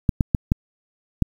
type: clicks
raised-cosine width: 5 ms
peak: -4 dBFS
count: 5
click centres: 0.092 / 0.208 / 0.348 / 0.519 / 1.223 s
effects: 7-bit